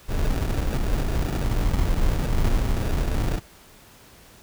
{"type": "noise with sample-and-hold", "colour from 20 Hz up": "brown", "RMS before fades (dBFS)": -22, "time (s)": [0.08, 3.4], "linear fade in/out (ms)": 20, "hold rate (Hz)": 1050, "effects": ["pink hiss -50 dBFS RMS until 4.42 s"]}